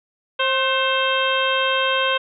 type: harmonic tone with a mistuned harmonic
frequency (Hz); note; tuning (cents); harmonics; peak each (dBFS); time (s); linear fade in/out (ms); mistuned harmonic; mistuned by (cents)
530; C5; +22; 1 / 2 / 3 / 4 / 5 / 6 / 7; -23 / -23 / -24 / -32 / -25 / -24 / -32; 0.39-2.18; 10; 3; -58
effects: none